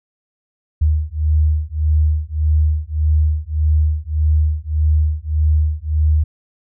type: beating tone pair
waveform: sine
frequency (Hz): 76 / 77.7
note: D#2 / D#2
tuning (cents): -40 / -2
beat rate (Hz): 1.7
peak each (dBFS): -16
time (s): 0.81-6.24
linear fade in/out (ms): 10
effects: none

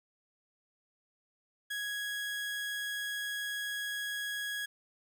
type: tone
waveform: 30% pulse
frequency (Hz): 1661.2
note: G#6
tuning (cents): 0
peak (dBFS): -32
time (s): 1.7-4.66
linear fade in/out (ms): 10
effects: none

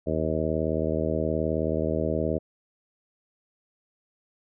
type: harmonic tone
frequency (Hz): 78.9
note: D#2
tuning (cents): +25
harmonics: 1 / 2 / 3 / 4 / 5 / 6 / 7 / 8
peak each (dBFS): -32 / -32 / -32 / -32 / -32 / -32 / -32 / -32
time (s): 0.06-2.39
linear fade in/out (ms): 20
effects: none

